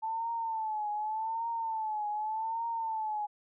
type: tone with vibrato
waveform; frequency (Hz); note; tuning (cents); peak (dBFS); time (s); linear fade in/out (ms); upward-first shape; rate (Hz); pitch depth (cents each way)
sine; 880; A5; 0; -31; 0.02-3.27; 20; triangle; 0.85; 98
effects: none